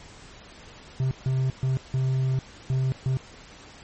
triangle tone bursts at uneven times, 131.2 Hz, C3, 5 cents sharp, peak -19 dBFS, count 6, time 1-1.11 / 1.26-1.5 / 1.63-1.77 / 1.94-2.39 / 2.7-2.92 / 3.06-3.17 s, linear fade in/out 0 ms, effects pink hiss -47 dBFS RMS until 3.83 s + MP3 32 kbps

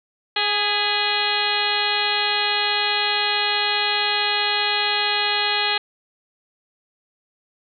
harmonic tone with a mistuned harmonic, 415.3 Hz, G#4, in tune, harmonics 1 / 2 / 3 / 4 / 5 / 6 / 7 / 8 / 9 / 10, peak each -32 / -26 / -31 / -28 / -29 / -27 / -29 / -26 / -30 / -26 dBFS, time 0.36-5.78 s, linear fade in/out 5 ms, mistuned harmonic 5, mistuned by -54 cents, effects none

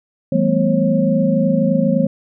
sine tone cluster, 167.3 / 195.8 / 219.5 / 247.4 / 542 Hz, E3 / G3 / A3 / B3 / C#5, +26 / -2 / -4 / +3 / -39 cents, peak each -19 dBFS, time 0.32-2.07 s, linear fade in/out 5 ms, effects none

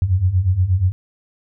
sine beating tone pair, 87 / 95.4 Hz, F2 / G2, -6 / -47 cents, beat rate 8.4 Hz, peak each -19 / -15 dBFS, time 0.02-0.92 s, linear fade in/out 0 ms, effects none

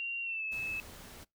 sine tone with pitch glide, 2761 to 2606 Hz, F7 to E7, -20 to -20 cents, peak -34 dBFS, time 0-0.8 s, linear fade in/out 0 ms, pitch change -100 cents, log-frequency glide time 0.22-0.44 s
pink noise, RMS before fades -50 dBFS, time 0.51-1.25 s, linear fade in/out 20 ms
effects noise-tail reverb RT60 0.2 s tail -24 dB re dry

